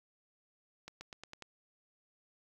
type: accelerating click train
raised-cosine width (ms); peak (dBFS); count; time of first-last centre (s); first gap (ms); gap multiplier
0.2; -29; 6; 0.88-1.423; 130; 0.91
effects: 10-bit